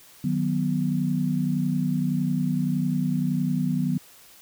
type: chord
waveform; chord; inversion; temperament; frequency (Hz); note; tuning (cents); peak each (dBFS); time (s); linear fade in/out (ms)
sine; B major; first; just; 154.34 / 185.21 / 246.9; D#3 / F#3 / B3; -14 / +2 / 0; -26; 0.24-3.98; 5
effects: white hiss -51 dBFS RMS until 4.41 s